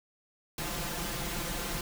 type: noise with comb filter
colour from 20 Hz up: pink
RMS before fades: -35 dBFS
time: 0.58-1.81 s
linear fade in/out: 2 ms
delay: 5.8 ms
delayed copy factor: +0.9
effects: none